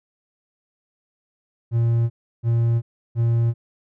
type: tone bursts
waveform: triangle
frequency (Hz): 116.54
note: A#2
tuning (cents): 0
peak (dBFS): -14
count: 3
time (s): 1.71-3.54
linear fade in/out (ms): 50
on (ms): 390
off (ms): 330
effects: none